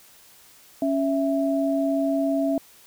sine tone pair together, 277.4 / 659.8 Hz, C#4 / E5, +1 / +1 cents, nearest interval octave + minor third, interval 1500 cents, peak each -22 / -24 dBFS, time 0.82-2.58 s, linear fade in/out 2 ms, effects white hiss -52 dBFS RMS until 2.86 s

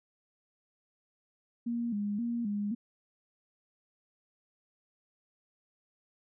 sine tone with vibrato, 220 Hz, A3, in tune, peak -30 dBFS, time 1.66-2.75 s, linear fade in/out 10 ms, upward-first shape square, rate 1.9 Hz, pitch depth 120 cents each way, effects none

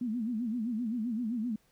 sine tone with vibrato, 230.7 Hz, A#3, 18 cents flat, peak -30 dBFS, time 0.01-1.56 s, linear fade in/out 5 ms, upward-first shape sine, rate 7.7 Hz, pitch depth 150 cents each way, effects pink hiss -69 dBFS RMS until 1.71 s

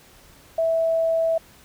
sine tone, 655 Hz, E5, 11 cents flat, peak -18 dBFS, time 0.58-1.38 s, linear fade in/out 5 ms, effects pink hiss -51 dBFS RMS until 1.64 s

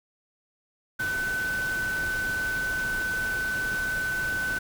sine tone in noise, 1511 Hz, F#6, 36 cents sharp, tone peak -26 dBFS, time 0.99-4.59 s, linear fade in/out 10 ms, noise pink, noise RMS -37 dBFS, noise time 0.99-4.59 s, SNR +8 dB, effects none

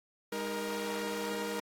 sawtooth tone cluster, 203.6 / 311.9 / 470.8 Hz, G#3 / D#4 / A#4, -34 / +4 / +17 cents, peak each -36 / -38 / -32 dBFS, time 0.32-1.6 s, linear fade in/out 5 ms, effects AAC 48 kbps

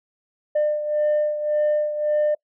sine beating tone pair, 600 / 601.8 Hz, D5 / D5, +37 / +42 cents, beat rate 1.8 Hz, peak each -18 / -24 dBFS, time 0.55-2.35 s, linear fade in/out 10 ms, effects noise-tail reverb RT60 0.1 s tail -26 dB re dry + tanh soft clip ceiling -15 dBFS

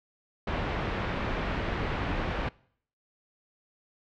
pink low-pass noise, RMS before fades -31 dBFS, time 0.47-2.49 s, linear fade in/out 5 ms, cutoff 2600 Hz, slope 12 dB/octave, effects noise-tail reverb RT60 0.6 s tail -23 dB re dry + low-pass 4000 Hz 12 dB/octave

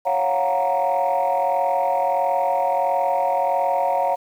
sine chord, Gb major seventh, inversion second, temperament equal, 554.4 / 698.5 / 740 / 932.3 Hz, Db5 / F5 / Gb5 / Bb5, 0 / 0 / 0 / 0 cents, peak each -22 dBFS, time 0.05-4.16 s, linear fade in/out 20 ms, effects tanh soft clip ceiling -12 dBFS + 8-bit

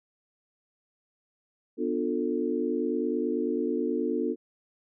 sine chord, B half-diminished seventh, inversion none, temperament just, 246.9 / 296.3 / 355.6 / 444.5 Hz, B3 / D4 / F4 / A4, 0 / +15 / +31 / +18 cents, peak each -31 dBFS, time 1.77-4.36 s, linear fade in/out 50 ms, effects none

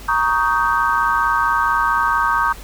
sine chord, Eb dominant seventh, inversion second, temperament just, 933.4 / 1120.1 / 1244.5 / 1555.6 Hz, Bb5 / Db6 / Eb6 / G6, +2 / +18 / 0 / -14 cents, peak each -20 dBFS, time 0.08-2.53 s, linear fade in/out 10 ms, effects added 50 Hz sine -35 dBFS peak until 2.63 s + pink hiss -39 dBFS RMS until 2.63 s

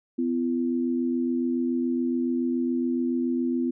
sine tone pair together, 252.1 / 339.2 Hz, B3 / E4, +36 / +50 cents, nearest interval perfect fourth, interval 514 cents, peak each -24 / -28 dBFS, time 0.18-3.71 s, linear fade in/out 10 ms, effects none

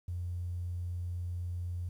triangle tone, 88 Hz, F2, 14 cents sharp, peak -30 dBFS, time 0.08-1.89 s, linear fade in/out 5 ms, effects tanh soft clip ceiling -32 dBFS + 11-bit

